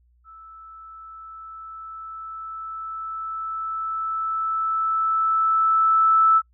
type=tone with level ramp; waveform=sine; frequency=1315 Hz; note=E6; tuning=5 cents flat; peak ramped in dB=-42 to -12 dBFS; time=0.24-6.42 s; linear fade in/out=50 ms; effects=noise-tail reverb RT60 0.1 s tail -25 dB re dry + added 60 Hz sine -57 dBFS peak until 6.53 s